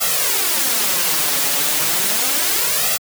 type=noise with flanger; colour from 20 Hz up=white; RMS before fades=-18 dBFS; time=0-2.98 s; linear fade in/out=20 ms; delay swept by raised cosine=1.5 to 7.1 ms; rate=0.34 Hz; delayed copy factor=+0.85; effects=high-pass 150 Hz 12 dB/octave